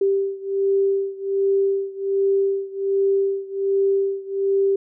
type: beating tone pair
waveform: sine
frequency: 392 / 393.3 Hz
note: G4 / G4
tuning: 0 / +6 cents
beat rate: 1.3 Hz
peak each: -20 / -22 dBFS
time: 0.01-4.76 s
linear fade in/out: 5 ms
effects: none